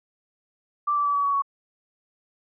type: tone with pitch steps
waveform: sine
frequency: 1173 / 1161.5 / 1150.2 / 1138.9 / 1127.8 / 1116.8 Hz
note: D6 / D6 / D6 / C#6 / C#6 / C#6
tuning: -2 / -20 / -36 / +46 / +30 / +13 cents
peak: -20 dBFS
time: 0.87-1.422 s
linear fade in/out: 10 ms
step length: 92 ms
effects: none